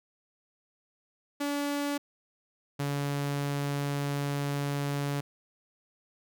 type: tone pair in turn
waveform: sawtooth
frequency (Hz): 287 / 142.39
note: D4 / C#3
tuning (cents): -40 / +47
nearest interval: octave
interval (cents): 1213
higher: first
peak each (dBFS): -25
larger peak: neither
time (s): 1.4-1.98 / 2.79-5.21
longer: second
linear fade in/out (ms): 10
effects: none